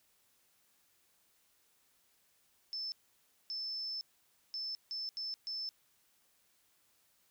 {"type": "tone bursts at uneven times", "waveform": "sine", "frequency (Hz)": 5274, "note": "E8", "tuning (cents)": 0, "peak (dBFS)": -37, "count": 6, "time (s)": [[2.73, 2.92], [3.5, 4.01], [4.54, 4.75], [4.91, 5.09], [5.17, 5.34], [5.47, 5.69]], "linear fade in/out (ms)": 0, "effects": ["white hiss -72 dBFS RMS until 7.3 s"]}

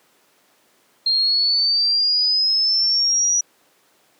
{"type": "exponential sweep", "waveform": "sine", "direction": "up", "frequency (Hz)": [4186, 5850], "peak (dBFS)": -15, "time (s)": [1.06, 3.41], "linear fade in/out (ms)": 5, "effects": ["pink hiss -58 dBFS RMS until 4.19 s", "high-pass 300 Hz 12 dB/octave"]}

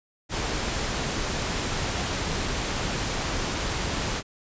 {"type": "noise", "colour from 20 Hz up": "pink", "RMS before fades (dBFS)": -28, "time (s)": [0.29, 4.23], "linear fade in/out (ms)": 50, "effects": ["resampled to 16000 Hz"]}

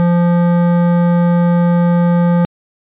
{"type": "tone with hard clipping", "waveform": "sine", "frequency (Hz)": 173.4, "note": "F3", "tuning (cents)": -12, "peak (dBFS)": -11, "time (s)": [0, 2.45], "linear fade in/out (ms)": 0, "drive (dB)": 14, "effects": ["resampled to 8000 Hz"]}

